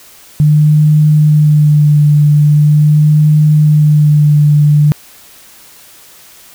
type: tone with vibrato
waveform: sine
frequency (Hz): 150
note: D3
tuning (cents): +37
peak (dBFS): -4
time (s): 0.4-4.92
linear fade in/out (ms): 0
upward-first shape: sine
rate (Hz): 0.42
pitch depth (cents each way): 23
effects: white hiss -39 dBFS RMS until 6.54 s